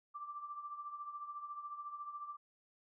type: tone with tremolo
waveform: sine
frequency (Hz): 1174.7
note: D6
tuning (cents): 0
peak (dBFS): -40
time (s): 0.14-2.37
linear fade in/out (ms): 20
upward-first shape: triangle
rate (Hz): 14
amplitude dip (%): 70
effects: none